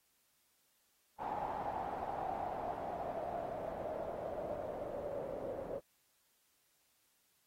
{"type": "noise with low-pass filter sweep", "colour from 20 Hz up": "white", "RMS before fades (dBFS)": -41, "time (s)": [1.18, 5.81], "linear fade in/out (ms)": 50, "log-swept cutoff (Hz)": [850, 530], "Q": 6.1, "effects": ["white hiss -75 dBFS RMS until 7.46 s", "AAC 48 kbps"]}